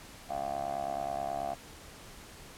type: tone with band-pass filter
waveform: 15% pulse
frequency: 69.3 Hz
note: C#2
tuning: in tune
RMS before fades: -35 dBFS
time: 0.29-1.55 s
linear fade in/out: 20 ms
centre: 720 Hz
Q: 8.6
effects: pink hiss -50 dBFS RMS until 2.57 s + low-pass 12000 Hz 12 dB/octave